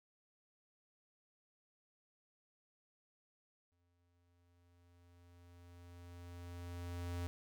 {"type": "tone with exponential growth", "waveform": "square", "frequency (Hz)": 87.31, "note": "F2", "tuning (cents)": 0, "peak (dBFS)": -39, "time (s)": [3.72, 7.27], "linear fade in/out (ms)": 0, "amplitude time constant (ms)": 770, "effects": []}